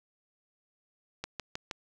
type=click train; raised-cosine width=0.2 ms; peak=-18 dBFS; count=4; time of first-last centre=1.24-1.712 s; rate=6.36 Hz; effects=none